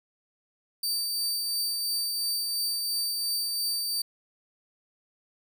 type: tone with tremolo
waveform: sawtooth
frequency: 4628 Hz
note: D8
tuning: 26 cents flat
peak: -23 dBFS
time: 0.83-4.02 s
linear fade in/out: 5 ms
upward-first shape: triangle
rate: 2.9 Hz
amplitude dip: 30%
effects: none